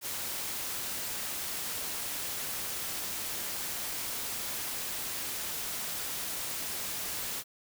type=noise; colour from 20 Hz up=white; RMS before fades=-36 dBFS; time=0.01-7.44 s; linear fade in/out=50 ms; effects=none